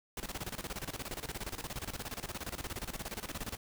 pink noise with tremolo, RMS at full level -39 dBFS, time 0.17-3.57 s, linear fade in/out 2 ms, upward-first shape square, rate 17 Hz, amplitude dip 80%, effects none

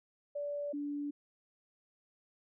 sine tone pair in turn, 579 / 289.5 Hz, D5 / D4, -25 / -25 cents, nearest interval octave, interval 1200 cents, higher first, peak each -35 / -35 dBFS, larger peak neither, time 0.35-0.73 / 0.73-1.11 s, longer neither, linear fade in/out 10 ms, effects none

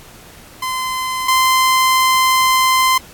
sawtooth tone pair in turn, 1031 / 1037 Hz, C6 / C6, -26 / -16 cents, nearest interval unison, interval 10 cents, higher second, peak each -15 / -7 dBFS, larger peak second, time 0.62-1.28 / 1.28-2.98 s, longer second, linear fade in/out 5 ms, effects pink hiss -41 dBFS RMS until 3.13 s + AAC 64 kbps

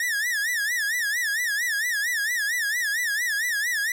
45% pulse tone with vibrato, 1800 Hz, A6, 39 cents sharp, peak -23 dBFS, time 0-3.92 s, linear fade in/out 2 ms, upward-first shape sine, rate 4.4 Hz, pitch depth 170 cents each way, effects none

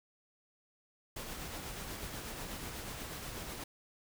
pink noise with tremolo, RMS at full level -42 dBFS, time 1.16-3.64 s, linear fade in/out 5 ms, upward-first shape sine, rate 8.2 Hz, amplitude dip 30%, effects none

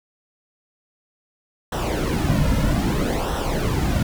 brown noise with flanger, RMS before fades -21 dBFS, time 1.72-4.03 s, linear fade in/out 5 ms, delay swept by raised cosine 0.43 to 2.63 ms, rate 0.62 Hz, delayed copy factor -0.7, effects none

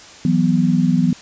sine chord, E suspended second, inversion none, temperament equal, 164.81 / 185 / 246.9 Hz, E3 / F#3 / B3, 0 / 0 / 0 cents, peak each -17 dBFS, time 0.25-1.13 s, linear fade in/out 2 ms, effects white hiss -40 dBFS RMS until 1.21 s + resampled to 16000 Hz

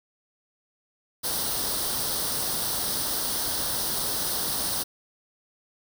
white noise with comb filter, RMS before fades -28 dBFS, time 1.23-4.84 s, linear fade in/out 20 ms, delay 0.21 ms, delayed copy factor +0.7, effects none

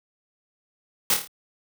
white noise with echo, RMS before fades -20 dBFS, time 1.1-1.14 s, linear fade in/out 2 ms, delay 27 ms, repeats 5, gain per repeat -5 dB, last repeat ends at 1.275 s, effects high-pass 100 Hz 12 dB/octave

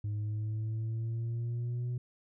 sine exponential sweep, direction up, 103.83 to 123.47 Hz, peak -29 dBFS, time 0.04-1.98 s, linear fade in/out 5 ms, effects tanh soft clip ceiling -31 dBFS

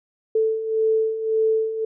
sine beating tone pair, 440 / 441.8 Hz, A4 / A4, 0 / +7 cents, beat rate 1.8 Hz, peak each -25 / -19 dBFS, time 0.35-1.85 s, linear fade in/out 5 ms, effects none

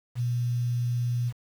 sine tone with quantisation, 121.2 Hz, B2, 32 cents flat, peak -24 dBFS, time 0.15-1.33 s, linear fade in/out 50 ms, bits 8, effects none

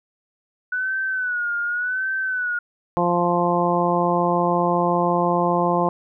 sine tone with vibrato, 1480 Hz, F#6, in tune, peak -21 dBFS, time 0.72-2.59 s, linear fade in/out 5 ms, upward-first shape sine, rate 0.88 Hz, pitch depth 80 cents each way
harmonic tone, 174.61 Hz, F3, in tune, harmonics 1 / 2 / 3 / 4 / 5 / 6, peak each -24 / -24 / -24 / -24 / -24 / -24 dBFS, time 2.97-5.89 s, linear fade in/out 0 ms
effects none

